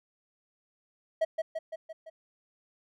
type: tone with echo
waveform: triangle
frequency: 643 Hz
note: E5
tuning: 43 cents flat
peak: -21 dBFS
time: 1.21-1.25 s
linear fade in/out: 10 ms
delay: 170 ms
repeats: 5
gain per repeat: -4 dB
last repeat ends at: 2.1 s
effects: none